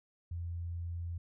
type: tone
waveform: sine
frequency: 85.5 Hz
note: F2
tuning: 36 cents flat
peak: -36 dBFS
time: 0.31-1.18 s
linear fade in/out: 5 ms
effects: none